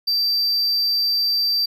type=tone; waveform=triangle; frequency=4677 Hz; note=D8; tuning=8 cents flat; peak=-16 dBFS; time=0.07-1.66 s; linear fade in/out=10 ms; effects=none